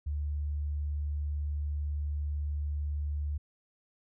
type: tone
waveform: sine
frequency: 73.5 Hz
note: D2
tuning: 2 cents sharp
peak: -30 dBFS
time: 0.06-3.38 s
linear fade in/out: 10 ms
effects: none